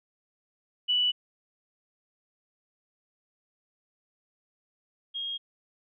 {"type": "tone pair in turn", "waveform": "sine", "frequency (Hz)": [2960, 3255], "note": ["F#7", "G#7"], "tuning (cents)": [0, -36], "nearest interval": "major second", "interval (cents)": 164, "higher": "second", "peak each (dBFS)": [-22, -31], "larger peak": "first", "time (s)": [[0.88, 1.12], [5.14, 5.38]], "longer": "neither", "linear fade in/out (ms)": 20, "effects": []}